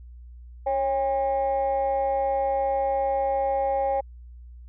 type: tone pair together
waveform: sine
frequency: 548 / 805.4 Hz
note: C#5 / G5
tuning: -20 / +47 cents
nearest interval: perfect fifth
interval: 667 cents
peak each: -23 dBFS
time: 0.66-4.01 s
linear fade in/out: 10 ms
effects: tanh soft clip ceiling -17 dBFS + added 60 Hz sine -41 dBFS peak until 4.68 s